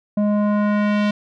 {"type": "tone with low-pass filter sweep", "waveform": "square", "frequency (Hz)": 207.7, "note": "G#3", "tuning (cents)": 0, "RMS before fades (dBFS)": -18, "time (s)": [0.17, 1.11], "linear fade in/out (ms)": 5, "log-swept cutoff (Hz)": [580, 3500], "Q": 1.2, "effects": []}